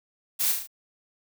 blue noise with echo, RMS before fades -25 dBFS, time 0.39-0.53 s, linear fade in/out 20 ms, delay 36 ms, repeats 4, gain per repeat -4 dB, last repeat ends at 0.674 s, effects none

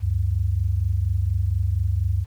sine tone pair together, 72.37 / 96.6 Hz, D2 / G2, -25 / -25 cents, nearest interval perfect fourth, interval 500 cents, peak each -23 / -21 dBFS, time 0-2.26 s, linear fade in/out 50 ms, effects 9-bit

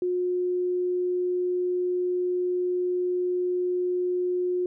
sine tone, 360 Hz, F#4, 47 cents flat, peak -23 dBFS, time 0.02-4.66 s, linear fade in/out 2 ms, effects none

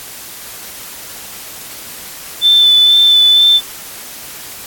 sine tone with vibrato, 3520 Hz, A7, in tune, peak -5 dBFS, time 2.41-3.61 s, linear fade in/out 50 ms, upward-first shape sine, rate 2.1 Hz, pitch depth 16 cents each way, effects white hiss -30 dBFS RMS until 4.66 s + AAC 64 kbps

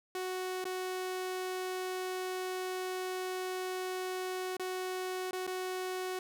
sawtooth tone with dropouts, 370 Hz, F#4, in tune, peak -31 dBFS, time 0.15-6.19 s, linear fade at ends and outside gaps 2 ms, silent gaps 0.642-0.653 / 4.568-4.596 / 5.31-5.33 / 5.468-5.475 s, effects none

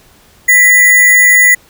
sine tone with sample-and-hold, 1975.5 Hz, B6, in tune, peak -3 dBFS, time 0.48-1.55 s, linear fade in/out 10 ms, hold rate 8820 Hz, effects pink hiss -45 dBFS RMS until 1.69 s

